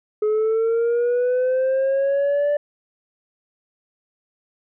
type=linear sweep; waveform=sine; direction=up; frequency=422.8 to 587.3 Hz; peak=-14 dBFS; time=0.22-2.57 s; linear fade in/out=5 ms; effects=tanh soft clip ceiling -16 dBFS